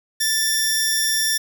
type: tone pair together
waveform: 15% pulse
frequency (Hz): 1762 / 5594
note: A6 / F8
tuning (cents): +2 / +2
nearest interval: octave + minor sixth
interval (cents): 2000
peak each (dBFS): -15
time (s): 0.2-1.38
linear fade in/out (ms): 10
effects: none